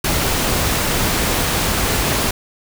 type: noise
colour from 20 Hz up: pink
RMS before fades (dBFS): -18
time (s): 0.04-2.31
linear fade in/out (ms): 5
effects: none